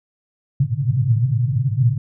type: band-pass noise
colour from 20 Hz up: white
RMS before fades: -18 dBFS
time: 0.6-1.98 s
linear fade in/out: 5 ms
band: 110 to 140 Hz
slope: 96 dB/octave
effects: none